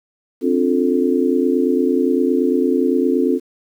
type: chord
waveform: sine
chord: D minor seventh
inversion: third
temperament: just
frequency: 264.3 / 293.7 / 352.4 / 440.5 Hz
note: C4 / D4 / F4 / A4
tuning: +18 / 0 / +16 / +2 cents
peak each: -17 / -22 / -19 / -20 dBFS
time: 0.41-3.4 s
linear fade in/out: 50 ms
effects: 8-bit